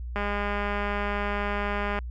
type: click train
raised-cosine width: 0.5 ms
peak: -15 dBFS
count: 374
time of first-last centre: 0.16-1.988 s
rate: 204 Hz
effects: added 60 Hz sine -32 dBFS peak until 2.1 s